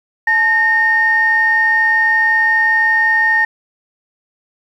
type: tone pair together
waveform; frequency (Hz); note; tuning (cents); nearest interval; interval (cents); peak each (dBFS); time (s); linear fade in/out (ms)
sine; 867.4 / 1838; A5 / A#6; -25 / -25; octave + minor second; 1300; -18 / -10; 0.27-3.45; 5
effects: tanh soft clip ceiling -3 dBFS + 8-bit